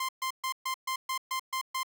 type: tone bursts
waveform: sawtooth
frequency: 1046.5 Hz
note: C6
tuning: in tune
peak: -26 dBFS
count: 9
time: 0-1.832 s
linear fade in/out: 5 ms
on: 88 ms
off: 130 ms
effects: none